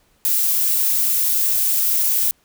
violet noise, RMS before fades -18 dBFS, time 0.25-2.31 s, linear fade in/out 0 ms, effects pink hiss -60 dBFS RMS until 2.44 s

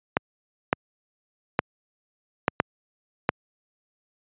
clicks, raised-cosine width 0.5 ms, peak -3 dBFS, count 6, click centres 0.169 / 0.729 / 1.591 / 2.481 / 2.601 / 3.291 s, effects high-pass 100 Hz 12 dB/octave + resampled to 8000 Hz

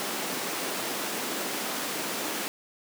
pink high-pass noise, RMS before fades -32 dBFS, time 0-2.48 s, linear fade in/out 0 ms, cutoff 220 Hz, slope 24 dB/octave, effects none

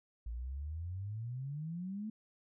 sine exponential sweep, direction up, 55 to 221.8 Hz, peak -38 dBFS, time 0.26-2.1 s, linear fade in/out 5 ms, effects none

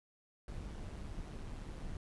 brown noise with amplitude modulation, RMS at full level -42 dBFS, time 0.48-1.97 s, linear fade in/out 2 ms, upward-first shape sine, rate 150 Hz, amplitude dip 50%, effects resampled to 24000 Hz

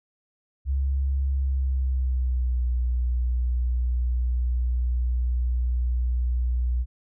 sine tone with pitch glide, 67.8 to 61.1 Hz, C#2 to B1, -38 to -18 cents, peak -21 dBFS, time 0.65-6.86 s, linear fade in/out 50 ms, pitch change -180 cents, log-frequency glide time 1.3-2.65 s, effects none

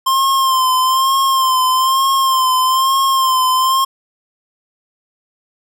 square tone with vibrato, 1052 Hz, C6, 9 cents sharp, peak -12 dBFS, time 0.06-3.85 s, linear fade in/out 10 ms, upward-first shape sine, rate 1.1 Hz, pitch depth 44 cents each way, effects none

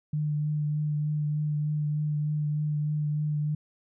sine tone with vibrato, 150 Hz, D3, 37 cents sharp, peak -25 dBFS, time 0.13-3.55 s, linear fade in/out 5 ms, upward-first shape triangle, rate 3.3 Hz, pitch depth 18 cents each way, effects none

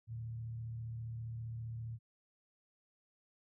sine tone with frequency modulation, 114.3 Hz, A#2, 34 cents flat, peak -40 dBFS, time 0.07-1.99 s, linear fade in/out 50 ms, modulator 35 Hz, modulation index 0.36, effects none

